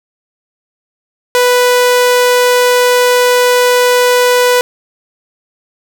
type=tone; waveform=sawtooth; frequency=493.9 Hz; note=B4; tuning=in tune; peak=-3 dBFS; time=1.35-4.61 s; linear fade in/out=0 ms; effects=7-bit